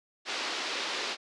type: band-pass noise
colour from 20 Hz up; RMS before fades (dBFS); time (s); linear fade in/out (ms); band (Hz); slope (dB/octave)
white; -34; 0.25-1.17; 50; 280 to 4800; 24
effects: resampled to 24000 Hz